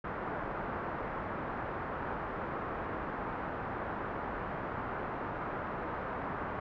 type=low-pass noise; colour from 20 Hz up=white; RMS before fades=-38 dBFS; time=0.04-6.6 s; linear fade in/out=5 ms; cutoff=1400 Hz; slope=24 dB/octave; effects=none